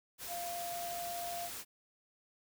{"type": "tone in noise", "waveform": "sine", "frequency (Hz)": 695, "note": "F5", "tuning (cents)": -9, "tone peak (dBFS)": -39, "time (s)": [0.27, 1.5], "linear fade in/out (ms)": 50, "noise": "white", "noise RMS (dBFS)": -44, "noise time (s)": [0.18, 1.65], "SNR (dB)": 2, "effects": []}